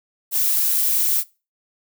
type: noise with high-pass filter sweep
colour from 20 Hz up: violet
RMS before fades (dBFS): -19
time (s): 0.31-1.24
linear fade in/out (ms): 50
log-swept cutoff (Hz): 640 to 350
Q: 2.5
effects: noise-tail reverb RT60 0.3 s tail -22 dB re dry